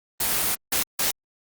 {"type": "noise bursts at uneven times", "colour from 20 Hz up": "white", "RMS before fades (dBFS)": -23, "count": 3, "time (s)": [[0.2, 0.55], [0.72, 0.83], [0.99, 1.11]], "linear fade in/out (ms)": 5, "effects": ["Opus 24 kbps"]}